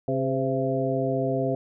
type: harmonic tone with a mistuned harmonic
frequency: 134 Hz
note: C3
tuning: 42 cents sharp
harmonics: 1 / 2 / 3 / 4 / 5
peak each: -29 / -29 / -29 / -29 / -29 dBFS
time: 0.08-1.55 s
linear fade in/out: 2 ms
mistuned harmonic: 4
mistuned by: -60 cents
effects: none